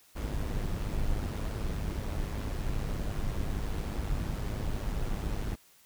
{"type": "noise with amplitude modulation", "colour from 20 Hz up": "brown", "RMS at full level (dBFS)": -30, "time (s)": [0.15, 5.56], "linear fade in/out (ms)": 20, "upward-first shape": "sine", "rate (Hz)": 103, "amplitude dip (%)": 50, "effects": ["white hiss -61 dBFS RMS until 5.85 s"]}